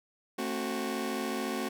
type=chord; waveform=sawtooth; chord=F# diminished; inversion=first; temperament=just; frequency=222 / 266.4 / 370 Hz; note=A3 / C4 / F#4; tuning=+16 / +31 / 0 cents; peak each=-32 dBFS; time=0.38-1.69 s; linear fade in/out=10 ms; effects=none